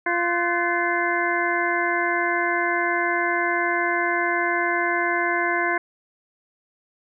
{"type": "harmonic tone with a mistuned harmonic", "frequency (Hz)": 346.9, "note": "F4", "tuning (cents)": -12, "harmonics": [1, 2, 3, 4, 5, 6], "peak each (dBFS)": [-27, -27, -27, -27, -27, -27], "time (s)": [0.06, 5.78], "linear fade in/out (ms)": 5, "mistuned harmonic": 4, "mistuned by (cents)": 150, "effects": []}